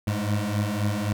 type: beating tone pair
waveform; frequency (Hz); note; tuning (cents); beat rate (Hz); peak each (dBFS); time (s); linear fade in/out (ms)
25% pulse; 102 / 105.8; G#2 / G#2; -31 / +33; 3.8; -23; 0.07-1.13; 5
effects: none